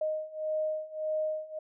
sine beating tone pair, 620 / 621.7 Hz, D#5 / D#5, -6 / -2 cents, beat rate 1.7 Hz, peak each -34 / -32 dBFS, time 0.01-1.59 s, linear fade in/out 5 ms, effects none

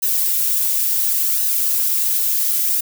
violet noise with flanger, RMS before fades -18 dBFS, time 0.02-2.81 s, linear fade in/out 10 ms, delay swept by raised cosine 0.87 to 5.57 ms, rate 0.71 Hz, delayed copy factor -0.65, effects none

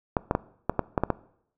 clicks, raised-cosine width 1 ms, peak -8 dBFS, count 8, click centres 0.168 / 0.311 / 0.351 / 0.696 / 0.793 / 0.978 / 1.036 / 1.103 s, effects noise-tail reverb RT60 0.7 s tail -20 dB re dry

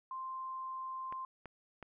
sine tone, 1046.5 Hz, C6, in tune, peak -39 dBFS, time 0.11-1.25 s, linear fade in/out 2 ms
clicks, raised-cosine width 0.5 ms, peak -32 dBFS, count 3, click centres 1.125 / 1.457 / 1.827 s
effects none

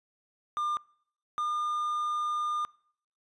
triangle tone pair in turn, 1200 / 1209 Hz, D6 / D6, +37 / +50 cents, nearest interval unison, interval 13 cents, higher second, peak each -26 dBFS, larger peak neither, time 0.57-0.77 / 1.38-2.65 s, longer second, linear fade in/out 0 ms, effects noise-tail reverb RT60 0.6 s tail -24 dB re dry + resampled to 24000 Hz

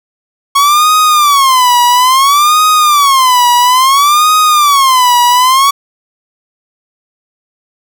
45% pulse tone with vibrato, 1101 Hz, C#6, 12 cents flat, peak -5 dBFS, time 0.55-5.71 s, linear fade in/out 10 ms, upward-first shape sine, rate 0.59 Hz, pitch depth 220 cents each way, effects none

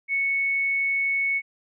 sine tone, 2212 Hz, C#7, 4 cents flat, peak -21 dBFS, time 0.08-1.42 s, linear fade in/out 50 ms, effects none

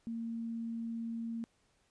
sine tone, 229.4 Hz, A#3, 28 cents flat, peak -36 dBFS, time 0.07-1.44 s, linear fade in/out 0 ms, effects pink hiss -73 dBFS RMS until 1.9 s + resampled to 22050 Hz

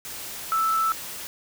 sine tone in noise, 1318.5 Hz, E6, in tune, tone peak -20 dBFS, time 0.52-0.92 s, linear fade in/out 0 ms, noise white, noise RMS -36 dBFS, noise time 0.05-1.27 s, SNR +13 dB, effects none

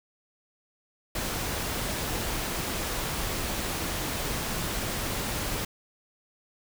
pink noise, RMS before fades -31 dBFS, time 1.15-5.65 s, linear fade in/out 5 ms, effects none

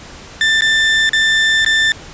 30% pulse tone with dropouts, 1778 Hz, A6, 18 cents sharp, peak -8 dBFS, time 0.41-1.92 s, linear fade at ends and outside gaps 1 ms, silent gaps 0.609-0.62 / 1.093-1.132 / 1.648-1.662 s, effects pink hiss -35 dBFS RMS until 2.13 s + resampled to 16000 Hz

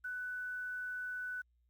sine tone with quantisation, 1492 Hz, F#6, 14 cents sharp, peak -38 dBFS, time 0.04-1.42 s, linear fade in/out 10 ms, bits 11, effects added 60 Hz sine -70 dBFS peak until 1.69 s + Opus 48 kbps

